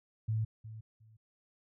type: tone with echo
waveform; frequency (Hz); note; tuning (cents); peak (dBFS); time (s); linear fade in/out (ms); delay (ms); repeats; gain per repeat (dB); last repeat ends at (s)
sine; 110; A2; 0; -29; 0.28-0.45; 10; 360; 2; -14; 1.17
effects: none